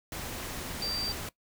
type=tone in noise; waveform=sine; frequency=4690 Hz; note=D8; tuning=3 cents flat; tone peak=-31 dBFS; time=0.82-1.12 s; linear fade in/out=2 ms; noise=pink; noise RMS=-38 dBFS; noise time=0.12-1.29 s; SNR=+4 dB; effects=noise-tail reverb RT60 0.1 s tail -19 dB re dry